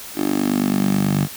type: tone with high-pass filter sweep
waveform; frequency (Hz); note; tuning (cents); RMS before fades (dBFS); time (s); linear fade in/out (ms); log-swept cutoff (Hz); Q
10% pulse; 49.19; G1; +7; -19; 0.15-1.28; 50; 320 to 150; 3.9
effects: white hiss -35 dBFS RMS until 1.36 s